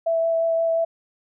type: tone with vibrato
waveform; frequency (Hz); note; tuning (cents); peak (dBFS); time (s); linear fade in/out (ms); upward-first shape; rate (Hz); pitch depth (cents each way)
sine; 660; E5; +2; -18; 0.06-0.85; 10; sine; 5.7; 9
effects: none